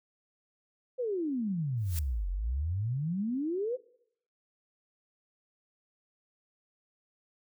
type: exponential two-way sweep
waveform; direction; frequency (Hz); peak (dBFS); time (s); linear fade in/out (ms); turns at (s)
sine; down then up; 523.3 to 43.65 to 523.3; -29; 0.98-3.77; 20; 2.3
type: noise with exponential growth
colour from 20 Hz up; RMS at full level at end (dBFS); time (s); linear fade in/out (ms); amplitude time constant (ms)
blue; -35; 1.77-1.99; 2; 47
effects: noise-tail reverb RT60 0.7 s tail -21 dB re dry